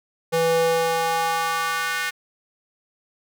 square tone with high-pass filter sweep, 164.81 Hz, E3, in tune, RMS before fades -22 dBFS, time 0.32-2.11 s, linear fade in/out 20 ms, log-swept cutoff 380 to 1700 Hz, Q 2.4, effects none

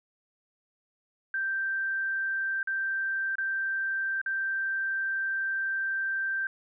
sine tone with dropouts, 1568 Hz, G6, in tune, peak -27 dBFS, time 1.34-6.47 s, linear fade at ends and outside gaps 2 ms, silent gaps 2.63-2.673 / 3.355-3.383 / 4.215-4.261 s, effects none

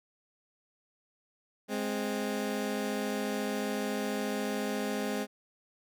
20% pulse tone pair together, 208.1 / 262.2 Hz, G#3 / C4, +4 / +4 cents, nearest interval major third, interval 400 cents, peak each -28 / -30 dBFS, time 1.68-5.27 s, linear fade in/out 50 ms, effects none

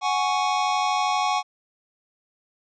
square chord, F# suspended second, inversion none, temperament just, 740 / 832.5 / 1110 Hz, F#5 / G#5 / C#6, 0 / +4 / +2 cents, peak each -26 dBFS, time 0.01-1.43 s, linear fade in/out 50 ms, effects resampled to 16000 Hz

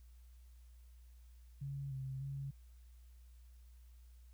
sine tone with pitch steps, 138.9 / 133 / 137.8 Hz, C#3 / C3 / C#3, +4 / +29 / -10 cents, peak -40 dBFS, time 1.61-2.51 s, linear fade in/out 10 ms, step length 300 ms, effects added 60 Hz sine -56 dBFS peak until 4.33 s + white hiss -75 dBFS RMS until 4.33 s

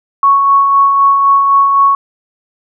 sine tone with tremolo, 1108.7 Hz, C#6, in tune, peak -4 dBFS, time 0.23-1.95 s, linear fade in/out 2 ms, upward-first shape sine, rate 3.9 Hz, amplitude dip 35%, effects none

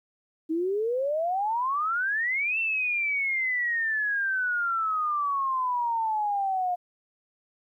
sine exponential two-way sweep, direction up then down, 311.1 to 2703 to 708 Hz, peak -24 dBFS, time 0.49-6.76 s, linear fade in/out 20 ms, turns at 2.59 s, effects 11-bit

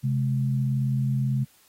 sine tone pair together, 133 / 211.5 Hz, C3 / G#3, +29 / +32 cents, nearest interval minor sixth, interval 803 cents, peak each -22 / -30 dBFS, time 0.03-1.45 s, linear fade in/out 20 ms, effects white hiss -59 dBFS RMS until 1.68 s + AAC 48 kbps

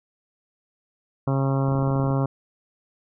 harmonic tone, 135.9 Hz, C#3, 34 cents flat, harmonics 1 / 2 / 3 / 4 / 5 / 6 / 7 / 8 / 9 / 10, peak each -21 / -27 / -32 / -31 / -35 / -37 / -37 / -36 / -41 / -41 dBFS, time 1.27-2.26 s, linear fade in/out 5 ms
clicks, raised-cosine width 3 ms, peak -22 dBFS, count 12, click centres 1.684 / 1.721 / 1.753 / 1.789 / 1.826 / 1.876 / 1.909 / 1.959 / 1.999 / 2.04 / 2.071 / 2.106 s
effects none

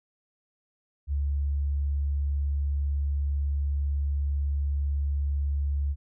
sine tone, 71 Hz, C#2, 42 cents sharp, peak -24 dBFS, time 1.07-5.96 s, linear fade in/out 50 ms, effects none

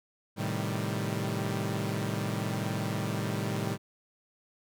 sawtooth chord, A half-diminished seventh, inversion none, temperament equal, 110 / 130.81 / 155.56 / 196 Hz, A2 / C3 / Eb3 / G3, 0 / 0 / 0 / 0 cents, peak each -30 / -34 / -32 / -31 dBFS, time 0.36-3.78 s, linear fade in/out 50 ms, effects none

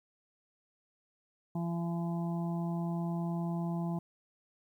harmonic tone, 169.7 Hz, F3, 49 cents flat, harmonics 1 / 2 / 4 / 5 / 6, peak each -32 / -42 / -44 / -46 / -50 dBFS, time 1.55-3.99 s, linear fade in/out 5 ms, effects 11-bit

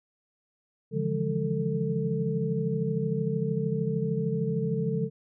sine tone cluster, 140.3 / 160.2 / 173.3 / 206.7 / 444.9 Hz, C#3 / E3 / F3 / G#3 / A4, +21 / -49 / -13 / -8 / +19 cents, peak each -31 / -34 / -31 / -33 / -31 dBFS, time 0.91-5.1 s, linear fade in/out 50 ms, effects none

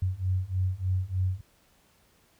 sine beating tone pair, 91.2 / 94.5 Hz, F#2 / F#2, -24 / +37 cents, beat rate 3.3 Hz, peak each -29 / -28 dBFS, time 0.02-1.41 s, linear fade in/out 5 ms, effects pink hiss -64 dBFS RMS until 2.39 s

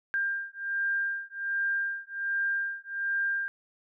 sine beating tone pair, 1595 / 1596.3 Hz, G6 / G6, +30 / +31 cents, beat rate 1.3 Hz, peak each -31 dBFS, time 0.14-3.48 s, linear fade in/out 0 ms, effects none

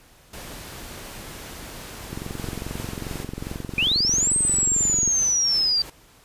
pink noise, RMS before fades -38 dBFS, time 0.33-3.24 s, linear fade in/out 5 ms
click train, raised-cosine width 3 ms, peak -18 dBFS, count 67, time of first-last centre 2.13-5.076 s, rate 22.4 Hz
pink noise with tremolo, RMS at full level -38 dBFS, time 2.38-5.9 s, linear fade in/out 5 ms, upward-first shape triangle, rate 2.9 Hz, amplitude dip 65%
sine linear two-way sweep, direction up then down, 2385 to 8372 to 4646 Hz, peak -18 dBFS, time 3.78-5.82 s, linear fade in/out 2 ms, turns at 4.36 s
effects pink hiss -53 dBFS RMS until 6.24 s + resampled to 32000 Hz

